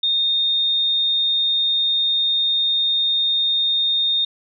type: tone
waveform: sine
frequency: 3670 Hz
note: A#7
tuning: 28 cents flat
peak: -16 dBFS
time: 0.03-4.25 s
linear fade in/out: 5 ms
effects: none

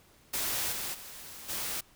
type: noise with level steps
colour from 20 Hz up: white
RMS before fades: -32 / -36 / -46 / -35 dBFS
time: 0.33-1.81 s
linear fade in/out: 10 ms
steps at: 0.71 / 0.93 / 1.48 s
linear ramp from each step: 20 ms
effects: pink hiss -61 dBFS RMS until 1.95 s

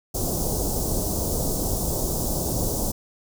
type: band-stop noise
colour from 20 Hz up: pink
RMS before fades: -25 dBFS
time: 0.14-2.92 s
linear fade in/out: 10 ms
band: 760 to 5700 Hz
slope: 24 dB/octave
effects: none

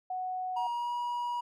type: tone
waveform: sine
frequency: 740 Hz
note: F#5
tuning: in tune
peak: -32 dBFS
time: 0.1-0.67 s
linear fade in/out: 5 ms
type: tone with pitch glide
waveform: triangle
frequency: 951 to 963.7 Hz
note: A#5 to B5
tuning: +34 to -43 cents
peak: -29 dBFS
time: 0.56-1.41 s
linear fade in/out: 10 ms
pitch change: +23 cents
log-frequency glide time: 0.71-0.94 s
effects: none

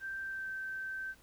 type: tone with pitch glide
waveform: sine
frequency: 1568 to 1550.9 Hz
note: G6 to G6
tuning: 0 to -19 cents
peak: -37 dBFS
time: 0-1.15 s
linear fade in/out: 50 ms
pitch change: -19 cents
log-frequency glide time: 0.26-0.49 s
effects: added 50 Hz sine -70 dBFS peak until 1.22 s + pink hiss -63 dBFS RMS until 1.22 s

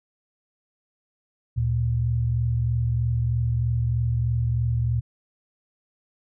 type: tone pair together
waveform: sine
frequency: 73.5 / 116.67 Hz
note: D2 / A#2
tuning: +2 / +2 cents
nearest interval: minor sixth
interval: 800 cents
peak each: -27 / -21 dBFS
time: 1.56-5.01 s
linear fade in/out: 20 ms
effects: none

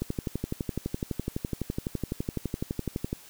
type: click train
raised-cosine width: 3 ms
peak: -16 dBFS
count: 38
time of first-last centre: 0.02-3.129 s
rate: 11.9 Hz
effects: white hiss -51 dBFS RMS until 3.29 s

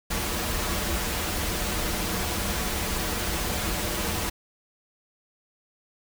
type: noise with comb filter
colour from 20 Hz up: pink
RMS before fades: -28 dBFS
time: 0.1-4.3 s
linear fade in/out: 10 ms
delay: 7.5 ms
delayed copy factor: -0.6
effects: none

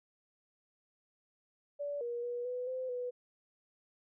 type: tone with pitch steps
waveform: sine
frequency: 576 / 476.7 / 483.5 / 497.2 / 514 / 493.7 Hz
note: D5 / A#4 / B4 / B4 / C5 / B4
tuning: -34 / +39 / -37 / +12 / -31 / -1 cents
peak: -35 dBFS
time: 1.79-3.11 s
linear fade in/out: 20 ms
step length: 220 ms
effects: none

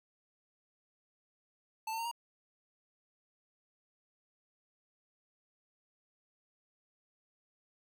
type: tone with pitch steps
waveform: square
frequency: 882 / 901.6 / 921.6 / 942 Hz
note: A5 / A5 / A#5 / A#5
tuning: +4 / +42 / -20 / +18 cents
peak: -36 dBFS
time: 1.87-2.114 s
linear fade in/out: 5 ms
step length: 61 ms
effects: none

